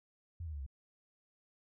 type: tone with pitch steps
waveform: sine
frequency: 85 / 78.4 / 72.31 / 66.69 Hz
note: F2 / D#2 / D2 / C2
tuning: -46 / +14 / -26 / +34 cents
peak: -39 dBFS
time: 0.4-0.664 s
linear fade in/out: 5 ms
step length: 66 ms
effects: none